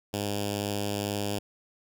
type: tone with notch filter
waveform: 5% pulse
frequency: 102.2 Hz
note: G#2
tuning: 27 cents flat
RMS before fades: -31 dBFS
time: 0.13-1.39 s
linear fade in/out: 10 ms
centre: 1200 Hz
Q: 0.68
effects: none